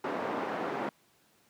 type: band-pass noise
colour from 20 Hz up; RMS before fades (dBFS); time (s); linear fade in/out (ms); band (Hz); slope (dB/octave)
pink; -34; 0.04-0.89; 2; 290 to 1200; 12
effects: pink hiss -66 dBFS RMS until 1.49 s + high-pass 150 Hz 12 dB/octave